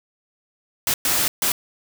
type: noise bursts at uneven times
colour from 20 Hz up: white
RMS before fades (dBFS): -20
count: 3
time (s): 0.87-0.94 / 1.05-1.28 / 1.42-1.52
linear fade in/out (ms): 2
effects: none